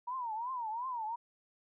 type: tone with vibrato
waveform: sine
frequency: 948 Hz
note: A#5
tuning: 29 cents sharp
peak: -35 dBFS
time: 0.07-1.16 s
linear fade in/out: 10 ms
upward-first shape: triangle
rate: 2.8 Hz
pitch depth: 200 cents each way
effects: none